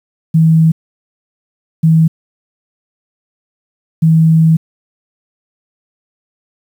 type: tone bursts at uneven times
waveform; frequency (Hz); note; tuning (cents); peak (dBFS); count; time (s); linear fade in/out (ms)
sine; 161.2; E3; -38; -5; 3; 0.34-0.72 / 1.83-2.08 / 4.02-4.57; 10
effects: 7-bit